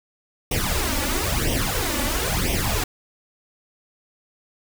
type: noise with flanger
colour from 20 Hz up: pink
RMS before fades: -23 dBFS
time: 0.51-2.84 s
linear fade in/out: 5 ms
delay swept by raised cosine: 0.34 to 3.54 ms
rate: 1 Hz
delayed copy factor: +0.8
effects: none